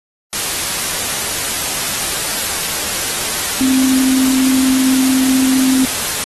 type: tone in noise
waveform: sine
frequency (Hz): 261.6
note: C4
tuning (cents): 0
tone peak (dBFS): -11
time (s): 3.61-5.85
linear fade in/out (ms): 0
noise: white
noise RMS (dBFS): -19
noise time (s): 0.33-6.24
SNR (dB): +5
effects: AAC 32 kbps